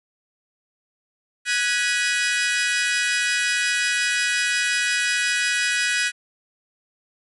sawtooth chord, G# minor seventh, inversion third, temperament equal with one note detuned, 1480 / 1661.2 / 1942.7 / 2489 Hz, F#6 / G#6 / B6 / D#7, 0 / 0 / -29 / 0 cents, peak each -22 dBFS, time 1.45-6.12 s, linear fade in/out 50 ms, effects resampled to 24000 Hz

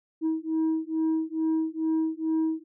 sine beating tone pair, 318.5 / 320.8 Hz, D#4 / E4, +41 / -47 cents, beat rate 2.3 Hz, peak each -25 dBFS, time 0.21-2.64 s, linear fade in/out 50 ms, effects tanh soft clip ceiling -21 dBFS

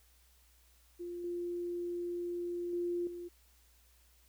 sine tone with level steps, 349.2 Hz, F4, in tune, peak -39 / -35 / -32 / -41 dBFS, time 0.99-3.29 s, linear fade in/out 20 ms, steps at 1.24 / 2.73 / 3.07 s, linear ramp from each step 2 ms, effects added 60 Hz sine -65 dBFS peak until 4.28 s + white hiss -68 dBFS RMS until 4.28 s

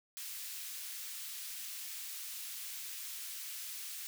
white high-pass noise, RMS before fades -44 dBFS, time 0.17-4.07 s, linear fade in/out 0 ms, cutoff 2100 Hz, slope 12 dB/octave, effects none

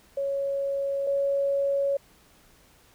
sine tone pair in turn, 554.4 / 557.1 Hz, C#5 / C#5, 0 / +9 cents, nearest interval unison, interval 9 cents, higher second, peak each -25 / -22 dBFS, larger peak second, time 0.17-1.07 / 1.07-1.97 s, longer neither, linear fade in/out 5 ms, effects pink hiss -58 dBFS RMS until 2.94 s

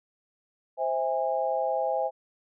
sine chord, C augmented, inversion none, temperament just, 523.3 / 654.1 / 817.6 Hz, C5 / E5 / G#5, 0 / -14 / -27 cents, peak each -29 dBFS, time 0.77-2.11 s, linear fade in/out 50 ms, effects none

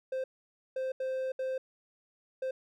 triangle tone bursts at uneven times, 522 Hz, C5, 4 cents flat, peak -29 dBFS, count 5, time 0.12-0.24 / 0.76-0.92 / 1-1.32 / 1.39-1.58 / 2.42-2.51 s, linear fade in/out 5 ms, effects none

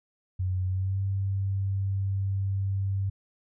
sine tone with pitch glide, 92.5 to 97.55 Hz, F#2 to G2, 0 to -8 cents, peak -25 dBFS, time 0.39-3.1 s, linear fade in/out 10 ms, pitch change +92 cents, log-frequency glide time 0.66-1 s, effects none

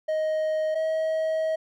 triangle tone pair in turn, 625 / 636.3 Hz, D#5 / D#5, +8 / +39 cents, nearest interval unison, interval 31 cents, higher second, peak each -21 dBFS, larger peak neither, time 0.08-0.75 / 0.75-1.56 s, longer second, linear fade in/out 10 ms, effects none

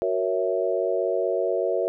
sine chord, F# dominant seventh, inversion none, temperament equal, 370 / 466.2 / 554.4 / 659.3 Hz, F#4 / A#4 / C#5 / E5, 0 / 0 / 0 / 0 cents, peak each -27 dBFS, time 0.02-1.88 s, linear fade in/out 0 ms, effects none

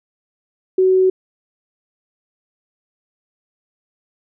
sine tone, 374.6 Hz, F#4, 21 cents sharp, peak -10 dBFS, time 0.78-1.1 s, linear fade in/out 5 ms, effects none

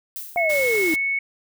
violet noise with exponential decay, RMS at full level -30 dBFS, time 0.16-0.72 s, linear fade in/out 0 ms, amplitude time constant 120 ms
sine linear sweep, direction down, 711 to 302.7 Hz, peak -20 dBFS, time 0.36-0.94 s, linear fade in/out 0 ms
sine tone with pitch glide, 2193 to 2210 Hz, C#7 to C#7, -19 to -6 cents, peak -20 dBFS, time 0.37-1.19 s, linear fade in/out 5 ms, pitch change +13 cents, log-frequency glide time 0.89-1.01 s
white noise, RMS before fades -32 dBFS, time 0.49-0.96 s, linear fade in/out 10 ms
effects none

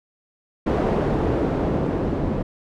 white noise with low-pass filter sweep, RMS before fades -22 dBFS, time 0.66-2.43 s, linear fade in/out 10 ms, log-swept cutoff 540 to 330 Hz, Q 0.82, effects none

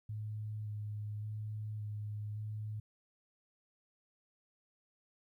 sine tone with vibrato, 106.1 Hz, G#2, 38 cents sharp, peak -38 dBFS, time 0.09-2.8 s, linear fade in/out 5 ms, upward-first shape square, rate 0.88 Hz, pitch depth 15 cents each way, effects 13-bit

